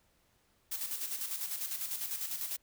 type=noise with tremolo; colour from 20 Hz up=blue; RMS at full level=-36 dBFS; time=0.71-2.57 s; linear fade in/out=10 ms; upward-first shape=square; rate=10 Hz; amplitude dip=50%; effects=pink hiss -71 dBFS RMS until 2.62 s